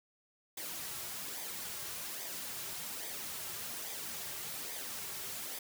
white noise with flanger, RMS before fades -42 dBFS, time 0.57-5.59 s, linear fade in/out 5 ms, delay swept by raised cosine 0.71 to 4.11 ms, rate 1.2 Hz, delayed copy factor -0.55, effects none

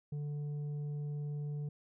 sine tone with tanh clipping, 146.83 Hz, D3, in tune, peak -37 dBFS, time 0.12-1.69 s, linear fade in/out 5 ms, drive 5 dB, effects none

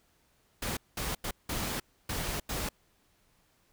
pink noise bursts at uneven times, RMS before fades -34 dBFS, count 6, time 0.62-0.77 / 0.97-1.15 / 1.24-1.31 / 1.49-1.8 / 2.09-2.4 / 2.49-2.69 s, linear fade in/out 5 ms, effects pink hiss -69 dBFS RMS until 3.72 s

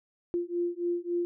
sine beating tone pair, 346.2 / 349.8 Hz, F4 / F4, -15 / +3 cents, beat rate 3.6 Hz, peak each -31 dBFS, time 0.34-1.25 s, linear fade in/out 0 ms, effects none

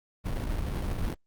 brown noise with sample-and-hold, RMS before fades -30 dBFS, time 0.24-1.15 s, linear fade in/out 20 ms, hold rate 1225 Hz, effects Opus 24 kbps

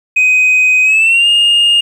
sine tone with pitch glide, 2510 to 2834 Hz, D#7 to F7, +15 to +25 cents, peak -4 dBFS, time 0.16-1.81 s, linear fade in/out 10 ms, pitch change +210 cents, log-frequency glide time 0.83-1.28 s, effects tanh soft clip ceiling -5 dBFS + 7-bit

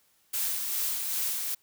blue noise with tremolo, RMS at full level -29 dBFS, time 0.33-1.55 s, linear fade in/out 10 ms, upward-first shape sine, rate 2.5 Hz, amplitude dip 35%, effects white hiss -67 dBFS RMS until 1.62 s

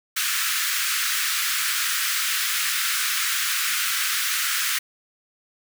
pink high-pass noise, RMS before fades -24 dBFS, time 0.16-4.79 s, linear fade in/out 10 ms, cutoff 1300 Hz, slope 48 dB/octave, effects none

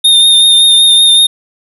square tone with vibrato, 3656 Hz, A#7, 34 cents flat, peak -4 dBFS, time 0.04-1.27 s, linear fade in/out 10 ms, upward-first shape triangle, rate 5.3 Hz, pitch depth 27 cents each way, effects none

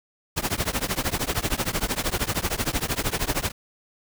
pink noise with tremolo, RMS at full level -22 dBFS, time 0.36-3.52 s, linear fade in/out 20 ms, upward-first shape triangle, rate 13 Hz, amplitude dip 100%, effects none

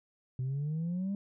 sine exponential sweep, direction up, 125.6 to 202.8 Hz, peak -29 dBFS, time 0.39-1.15 s, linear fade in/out 2 ms, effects tanh soft clip ceiling -29 dBFS

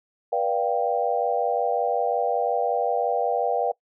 sine chord, G dominant seventh, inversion first, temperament equal with one note detuned, 484 / 587.3 / 698.5 / 784 Hz, B4 / D5 / F5 / G5, -35 / 0 / 0 / 0 cents, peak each -26 / -28 / -26 / -26 dBFS, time 0.32-3.72 s, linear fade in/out 10 ms, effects noise-tail reverb RT60 0.1 s tail -22 dB re dry

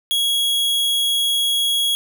45% pulse tone, 3322 Hz, G#7, in tune, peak -16 dBFS, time 0.11-1.95 s, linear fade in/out 0 ms, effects none

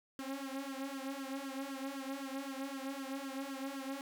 sawtooth tone with flanger, 271.5 Hz, C#4, 36 cents flat, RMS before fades -42 dBFS, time 0.19-4.01 s, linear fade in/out 0 ms, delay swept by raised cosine 0.62 to 3.62 ms, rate 3.9 Hz, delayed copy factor +0.95, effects none

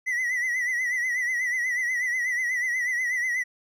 triangle tone with vibrato, 1975.5 Hz, B6, in tune, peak -22 dBFS, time 0.06-3.44 s, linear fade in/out 20 ms, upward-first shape triangle, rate 8.2 Hz, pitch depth 88 cents each way, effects none

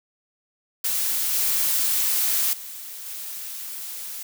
blue noise with level steps, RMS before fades -24 / -22 / -37 / -34 dBFS, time 0.84-4.23 s, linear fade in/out 5 ms, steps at 1.33 / 2.53 / 3.06 s, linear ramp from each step 2 ms, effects none

